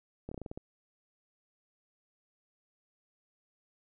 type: slowing click train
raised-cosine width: 2 ms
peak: -27 dBFS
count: 8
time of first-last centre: 0.29-0.575 s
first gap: 25 ms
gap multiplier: 1.16
effects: none